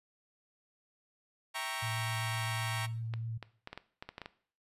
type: chord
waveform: 15% pulse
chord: E diminished seventh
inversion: none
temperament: equal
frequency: 659.3 / 784 / 932.3 / 1108.7 Hz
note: E5 / G5 / Bb5 / Db6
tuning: 0 / 0 / 0 / 0 cents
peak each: -38 / -36 / -33 / -34 dBFS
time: 1.54-2.87 s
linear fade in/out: 20 ms
type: tone with vibrato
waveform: sine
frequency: 113.9 Hz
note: A#2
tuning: 40 cents flat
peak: -36 dBFS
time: 1.82-3.38 s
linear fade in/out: 10 ms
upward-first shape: sine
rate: 7.8 Hz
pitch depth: 15 cents each way
type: clicks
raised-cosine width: 0.3 ms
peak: -26 dBFS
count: 10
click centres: 3.138 / 3.427 / 3.674 / 3.73 / 3.776 / 4.025 / 4.09 / 4.181 / 4.217 / 4.259 s
effects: noise-tail reverb RT60 0.5 s tail -17 dB re dry + resampled to 32000 Hz